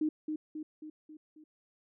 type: tone with echo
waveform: sine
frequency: 308.2 Hz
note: D#4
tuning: 16 cents flat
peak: -27 dBFS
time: 0.01-0.09 s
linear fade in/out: 5 ms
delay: 270 ms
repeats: 5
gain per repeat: -5 dB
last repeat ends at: 1.44 s
effects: none